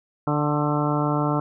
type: harmonic tone with a mistuned harmonic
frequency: 147.8 Hz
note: D3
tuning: 11 cents sharp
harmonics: 1 / 2 / 3 / 4 / 5 / 6 / 7 / 8 / 9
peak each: -24 / -25 / -31 / -30 / -31 / -31 / -31 / -35 / -31 dBFS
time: 0.27-1.4 s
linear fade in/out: 2 ms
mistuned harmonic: 7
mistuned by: +34 cents
effects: none